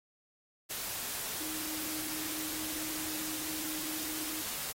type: tone in noise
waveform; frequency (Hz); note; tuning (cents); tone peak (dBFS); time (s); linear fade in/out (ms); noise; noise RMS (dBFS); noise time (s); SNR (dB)
sine; 311.1; D#4; 0; -43; 1.39-4.42; 20; white; -38; 0.69-4.73; -8
effects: AAC 48 kbps